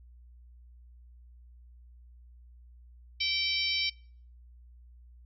harmonic tone, 772 Hz, G5, 27 cents flat, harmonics 3 / 4 / 5 / 6 / 7, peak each -32 / -33 / -34 / -35 / -35 dBFS, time 3.2-3.9 s, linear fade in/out 10 ms, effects noise-tail reverb RT60 0.5 s tail -25 dB re dry + added 60 Hz sine -51 dBFS peak until 5.25 s

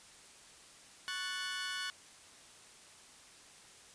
20% pulse chord, F# minor, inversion second, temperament equal, 1108.7 / 1480 / 1760 Hz, C#6 / F#6 / A6, 0 / 0 / 0 cents, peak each -40 / -34 / -39 dBFS, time 1.08-1.9 s, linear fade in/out 0 ms, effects white hiss -57 dBFS RMS until 3.94 s + resampled to 22050 Hz

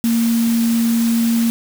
sine tone in noise, 231 Hz, A#3, 16 cents flat, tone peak -13 dBFS, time 0.04-1.5 s, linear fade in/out 0 ms, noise white, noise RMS -28 dBFS, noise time 0.04-1.5 s, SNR +12 dB, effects none

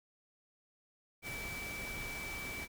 sine tone in noise, 2309 Hz, D7, 30 cents flat, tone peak -42 dBFS, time 1.22-2.68 s, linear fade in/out 50 ms, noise pink, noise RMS -45 dBFS, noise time 1.22-2.68 s, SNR 0 dB, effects none

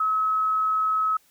sine tone, 1285 Hz, E6, 45 cents flat, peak -20 dBFS, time 0-1.17 s, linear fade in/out 5 ms, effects white hiss -61 dBFS RMS until 1.3 s

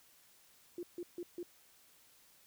sine tone bursts, 349.2 Hz, F4, in tune, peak -39 dBFS, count 4, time 0.78-1.43 s, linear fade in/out 2 ms, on 50 ms, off 150 ms, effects white hiss -65 dBFS RMS until 2.46 s

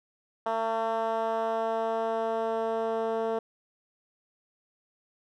10% pulse tone with band-pass filter sweep, 225.1 Hz, A3, 40 cents sharp, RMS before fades -29 dBFS, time 0.46-3.39 s, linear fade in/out 5 ms, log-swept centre 780 to 490 Hz, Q 1.8, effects none

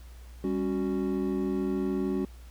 triangle tone cluster, 197.7 / 277 / 370.3 Hz, G3 / C#4 / F#4, +15 / -1 / +1 cents, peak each -29 dBFS, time 0.44-2.25 s, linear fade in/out 2 ms, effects added 60 Hz sine -44 dBFS peak until 2.5 s + pink hiss -58 dBFS RMS until 2.5 s

